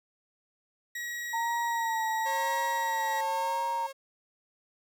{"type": "tone", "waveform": "40% pulse", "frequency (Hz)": 1909, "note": "A#6", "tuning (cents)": 41, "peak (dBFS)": -33, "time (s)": [0.95, 3.21], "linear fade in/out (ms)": 5}
{"type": "tone with vibrato", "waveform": "sine", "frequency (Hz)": 911, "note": "A#5", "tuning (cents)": -40, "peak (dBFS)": -28, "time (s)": [1.33, 3.87], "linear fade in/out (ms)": 10, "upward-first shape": "sine", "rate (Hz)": 0.96, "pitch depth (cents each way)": 49}
{"type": "tone with tremolo", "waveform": "sawtooth", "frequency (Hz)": 543, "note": "C#5", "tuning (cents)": -36, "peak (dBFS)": -30, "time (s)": [2.25, 3.93], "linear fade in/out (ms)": 20, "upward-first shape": "sine", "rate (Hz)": 1.1, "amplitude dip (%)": 50}
{"effects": []}